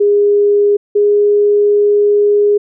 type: tone pair in turn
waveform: sine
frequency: 409.5 / 412.3 Hz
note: G#4 / G#4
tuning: -24 / -13 cents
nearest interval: unison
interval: 11 cents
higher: second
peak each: -7 dBFS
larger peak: neither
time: 0-0.77 / 0.95-2.58 s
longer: second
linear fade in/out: 10 ms
effects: none